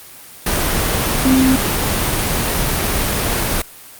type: tone in noise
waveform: sine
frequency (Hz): 261.6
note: C4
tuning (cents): 0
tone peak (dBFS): -10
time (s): 1.25-1.56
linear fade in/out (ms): 5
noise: pink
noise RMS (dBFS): -17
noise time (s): 0.46-3.62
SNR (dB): +4
effects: white hiss -38 dBFS RMS until 3.99 s + Opus 32 kbps